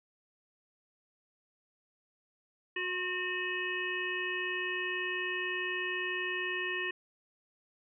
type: harmonic tone with a mistuned harmonic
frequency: 365.2 Hz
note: F#4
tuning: 23 cents flat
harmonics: 1 / 3 / 5 / 7 / 8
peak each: -39 / -44 / -35 / -38 / -42 dBFS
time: 2.76-6.91 s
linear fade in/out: 5 ms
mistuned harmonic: 3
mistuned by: -38 cents
effects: none